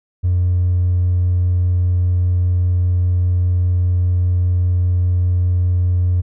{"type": "tone with hard clipping", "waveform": "sine", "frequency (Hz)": 89.5, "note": "F2", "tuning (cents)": 43, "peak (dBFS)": -13, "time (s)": [0.23, 6.22], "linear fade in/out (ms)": 20, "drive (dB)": 1, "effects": []}